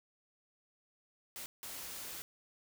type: noise bursts at uneven times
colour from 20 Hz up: white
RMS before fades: -45 dBFS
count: 2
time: 1.36-1.46 / 1.63-2.22 s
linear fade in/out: 0 ms
effects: none